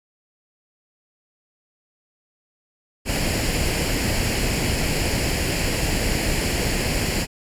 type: noise with comb filter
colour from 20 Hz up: pink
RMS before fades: -22 dBFS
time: 3.05-7.27 s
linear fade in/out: 50 ms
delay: 0.41 ms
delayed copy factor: +0.6
effects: low-pass 11000 Hz 12 dB/octave